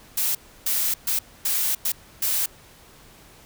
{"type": "noise bursts at uneven times", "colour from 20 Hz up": "blue", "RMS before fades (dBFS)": -23, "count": 6, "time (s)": [[0.17, 0.35], [0.66, 0.94], [1.07, 1.19], [1.45, 1.75], [1.85, 1.92], [2.22, 2.46]], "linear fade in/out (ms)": 5, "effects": ["pink hiss -50 dBFS RMS until 3.45 s"]}